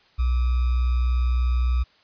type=tone with sample-and-hold; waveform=sine; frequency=61.74 Hz; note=B1; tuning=in tune; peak=-18 dBFS; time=0.18-1.84 s; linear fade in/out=20 ms; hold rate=1225 Hz; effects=white hiss -58 dBFS RMS until 2.03 s + resampled to 11025 Hz